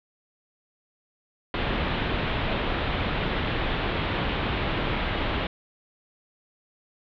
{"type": "low-pass noise", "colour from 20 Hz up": "pink", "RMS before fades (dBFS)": -27, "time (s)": [1.54, 5.47], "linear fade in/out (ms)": 2, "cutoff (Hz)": 3700, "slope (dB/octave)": 48, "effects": []}